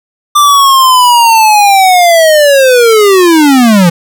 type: linear sweep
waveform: square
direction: down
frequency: 1186 to 164.81 Hz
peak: -3 dBFS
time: 0.35-3.9 s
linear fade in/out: 10 ms
effects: none